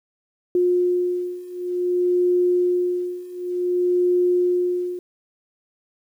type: beating tone pair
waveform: sine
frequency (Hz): 357.1 / 357.65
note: F4 / F4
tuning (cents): +39 / +41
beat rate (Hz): 0.55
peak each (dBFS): -22 / -20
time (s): 0.55-4.99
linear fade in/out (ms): 2
effects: 9-bit